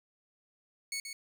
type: tone with echo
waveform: 15% pulse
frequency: 2213 Hz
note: C#7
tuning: 3 cents flat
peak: -28 dBFS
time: 0.92-1 s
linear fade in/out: 2 ms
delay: 130 ms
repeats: 1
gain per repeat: -6 dB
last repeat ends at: 1.13 s
effects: none